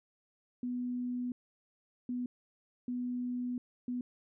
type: tone bursts at uneven times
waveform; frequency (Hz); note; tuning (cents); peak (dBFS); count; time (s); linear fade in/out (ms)
sine; 246.9; B3; 0; -33; 4; 0.63-1.32 / 2.09-2.26 / 2.88-3.58 / 3.88-4.01; 2
effects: none